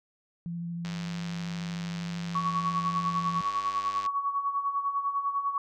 sine tone with vibrato, 170.5 Hz, F3, 41 cents flat, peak -32 dBFS, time 0.46-3.41 s, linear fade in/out 0 ms, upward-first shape triangle, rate 13 Hz, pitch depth 16 cents each way
click train, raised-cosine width 0.2 ms, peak -23 dBFS, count 319, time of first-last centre 0.85-4.062 s, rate 99 Hz
sine tone with tremolo, 1121 Hz, C#6, 19 cents sharp, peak -24 dBFS, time 2.35-5.58 s, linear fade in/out 2 ms, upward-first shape sine, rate 10 Hz, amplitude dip 65%
effects none

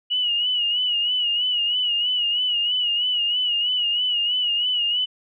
sine tone with vibrato, 2911 Hz, F#7, 29 cents flat, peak -19 dBFS, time 0.1-5.06 s, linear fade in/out 20 ms, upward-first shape sine, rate 3.1 Hz, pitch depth 59 cents each way, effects none

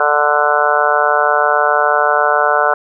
harmonic tone, 147.8 Hz, D3, 11 cents sharp, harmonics 3 / 4 / 5 / 6 / 7 / 8 / 9 / 10, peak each -21 / -17 / -17 / -22 / -19 / -23 / -17 / -17 dBFS, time 0-2.74 s, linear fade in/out 2 ms, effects none

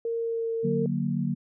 sine tone with pitch glide, 461.1 to 455 Hz, A#4 to A#4, -19 to -42 cents, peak -26 dBFS, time 0.05-0.86 s, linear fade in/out 2 ms, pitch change -23 cents, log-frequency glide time 0.17-0.54 s
sine chord, D augmented, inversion none, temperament equal with one note detuned, 148.02 / 185 / 233.1 Hz, D3 / F#3 / A#3, +14 / 0 / 0 cents, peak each -29 dBFS, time 0.63-1.35 s, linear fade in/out 20 ms
effects none

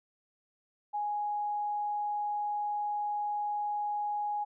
sine tone, 830.6 Hz, G#5, in tune, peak -30 dBFS, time 0.93-4.45 s, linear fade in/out 20 ms, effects none

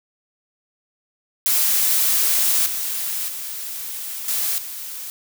blue noise with level steps, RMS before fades -18 / -25 / -30 / -22 / -32 dBFS, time 1.46-5.1 s, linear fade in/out 0 ms, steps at 2.66 / 3.28 / 4.28 / 4.58 s, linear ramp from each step 2 ms, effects none

